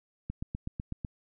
click train, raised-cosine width 5 ms, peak -22 dBFS, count 7, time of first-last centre 0.3-1.048 s, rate 8.02 Hz, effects none

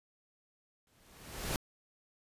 pink noise with exponential growth, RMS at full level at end -33 dBFS, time 0.87-1.56 s, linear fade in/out 1 ms, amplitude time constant 150 ms, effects resampled to 32000 Hz

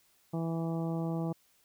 harmonic tone, 164.81 Hz, E3, in tune, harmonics 1 / 2 / 3 / 4 / 5 / 6 / 7, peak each -32 / -37 / -42 / -43 / -45 / -53 / -51 dBFS, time 0.33-1.33 s, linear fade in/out 10 ms, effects white hiss -68 dBFS RMS until 1.64 s

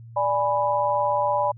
sine chord, G# diminished, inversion second, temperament equal, 587.3 / 830.6 / 987.8 Hz, D5 / G#5 / B5, 0 / 0 / 0 cents, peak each -24 / -25 / -23 dBFS, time 0.16-1.52 s, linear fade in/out 10 ms, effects added 115 Hz sine -40 dBFS peak until 1.57 s

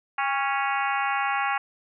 harmonic tone with a mistuned harmonic, 277.2 Hz, C#4, in tune, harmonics 3 / 4 / 5 / 6 / 7 / 8 / 9 / 10, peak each -27 / -29 / -31 / -33 / -34 / -35 / -36 / -37 dBFS, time 0.18-1.58 s, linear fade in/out 5 ms, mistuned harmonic 3, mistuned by -44 cents, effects none

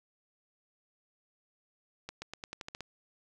accelerating click train, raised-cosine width 0.2 ms, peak -23 dBFS, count 9, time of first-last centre 2.09-2.807 s, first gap 130 ms, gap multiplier 0.89, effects none

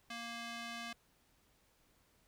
square tone with band-pass filter, 233.4 Hz, A#3, 2 cents sharp, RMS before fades -45 dBFS, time 0.1-0.93 s, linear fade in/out 5 ms, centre 2800 Hz, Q 0.75, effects pink hiss -72 dBFS RMS until 2.27 s

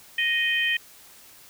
harmonic tone, 622.3 Hz, D#5, in tune, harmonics 3 / 4 / 5, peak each -24 / -26 / -27 dBFS, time 0.18-0.77 s, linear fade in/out 5 ms, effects white hiss -50 dBFS RMS until 1.49 s

